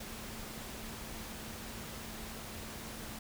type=tone in noise; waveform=sine; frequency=221.4 Hz; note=A3; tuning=11 cents sharp; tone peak=-51 dBFS; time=0-3.19 s; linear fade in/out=5 ms; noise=pink; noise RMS=-45 dBFS; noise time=0-3.19 s; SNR=-9 dB; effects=none